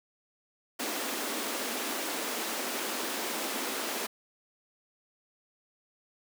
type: high-pass noise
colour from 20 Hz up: pink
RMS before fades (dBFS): -34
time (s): 0.79-4.07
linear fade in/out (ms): 10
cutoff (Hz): 230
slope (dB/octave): 48
effects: none